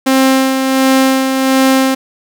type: tone with tremolo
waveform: sawtooth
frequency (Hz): 264.9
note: C4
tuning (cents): +22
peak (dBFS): -3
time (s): 0.06-1.95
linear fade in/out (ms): 10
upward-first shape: sine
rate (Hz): 1.4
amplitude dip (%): 45
effects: none